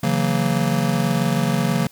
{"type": "chord", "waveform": "square", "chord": "F# dominant seventh", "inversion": "second", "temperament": "just", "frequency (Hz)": [138.75, 166.5, 185, 231.2], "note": ["C#3", "E3", "F#3", "A#3"], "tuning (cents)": [2, 18, 0, -14], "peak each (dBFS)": -24, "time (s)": [0.03, 1.87], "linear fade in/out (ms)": 5, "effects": ["white hiss -51 dBFS RMS until 1.91 s"]}